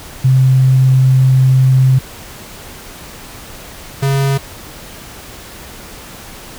sine / square tone pair in turn, 130.81 / 137.26 Hz, C3 / C#3, 0 / -17 cents, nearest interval minor second, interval 83 cents, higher second, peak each -6 / -12 dBFS, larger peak first, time 0.24-1.99 / 4.02-4.38 s, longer first, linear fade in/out 10 ms, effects pink hiss -33 dBFS RMS until 6.58 s

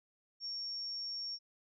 sine tone, 5510 Hz, F8, 24 cents flat, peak -38 dBFS, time 0.4-1.39 s, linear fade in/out 50 ms, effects none

